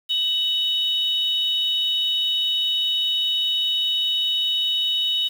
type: tone pair together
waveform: sine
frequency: 2980 / 3755 Hz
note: F#7 / A#7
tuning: +12 / +12 cents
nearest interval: major third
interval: 400 cents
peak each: -22 dBFS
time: 0.09-5.29 s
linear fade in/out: 20 ms
effects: 7-bit